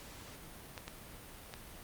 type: clicks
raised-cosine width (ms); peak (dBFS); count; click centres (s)
0.2; -25; 3; 0.778 / 0.88 / 1.539
effects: pink hiss -51 dBFS RMS until 1.83 s + Opus 48 kbps